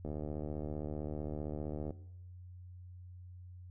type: click train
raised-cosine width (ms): 2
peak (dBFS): -27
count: 141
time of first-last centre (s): 0.05-1.907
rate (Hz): 75.4
effects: noise-tail reverb RT60 0.8 s tail -18 dB re dry + added 90 Hz sine -48 dBFS peak until 3.7 s